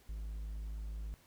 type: tone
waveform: triangle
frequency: 53.2 Hz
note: G#1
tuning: 42 cents sharp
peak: -37 dBFS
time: 0.09-1.14 s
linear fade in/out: 0 ms
effects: pink hiss -65 dBFS RMS until 1.26 s